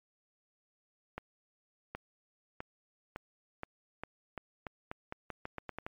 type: accelerating click train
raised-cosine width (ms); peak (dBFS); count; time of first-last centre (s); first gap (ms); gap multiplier
0.5; -24; 16; 1.18-5.865; 770; 0.85
effects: MP3 64 kbps